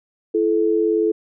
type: tone pair together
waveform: sine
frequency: 334.7 / 433.1 Hz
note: E4 / A4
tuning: +26 / -27 cents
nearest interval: major third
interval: 447 cents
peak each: -19 / -17 dBFS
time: 0.34-1.12 s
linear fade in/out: 10 ms
effects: none